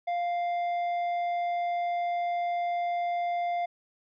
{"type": "tone with tanh clipping", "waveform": "sine", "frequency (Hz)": 698.5, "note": "F5", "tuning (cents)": 0, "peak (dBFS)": -28, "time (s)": [0.07, 3.66], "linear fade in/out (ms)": 10, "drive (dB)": 7, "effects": []}